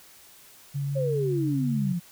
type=tone with vibrato; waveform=sine; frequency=140.3 Hz; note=C#3; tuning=21 cents sharp; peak=-26 dBFS; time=0.74-1.94 s; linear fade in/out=20 ms; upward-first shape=triangle; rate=6.9 Hz; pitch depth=13 cents each way
type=exponential sweep; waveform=sine; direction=down; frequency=554 to 166.9 Hz; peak=-25 dBFS; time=0.95-2 s; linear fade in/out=20 ms
effects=white hiss -52 dBFS RMS until 2.11 s